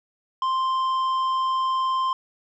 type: tone with tanh clipping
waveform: sine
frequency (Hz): 1046.5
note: C6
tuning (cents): 0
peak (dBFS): -22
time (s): 0.42-2.13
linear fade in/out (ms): 2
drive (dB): 7
effects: none